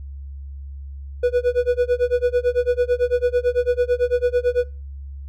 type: tone with tremolo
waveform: triangle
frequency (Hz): 490.3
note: B4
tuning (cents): -13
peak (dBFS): -11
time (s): 1.23-4.64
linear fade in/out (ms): 5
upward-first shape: sine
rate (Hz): 9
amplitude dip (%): 100
effects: noise-tail reverb RT60 0.3 s tail -21 dB re dry + added 69 Hz sine -31 dBFS peak until 5.28 s